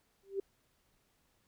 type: tone with exponential growth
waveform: sine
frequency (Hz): 392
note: G4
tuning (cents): 0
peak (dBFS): -29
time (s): 0.23-0.4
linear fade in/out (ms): 5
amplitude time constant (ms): 36
effects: pink hiss -74 dBFS RMS until 1.47 s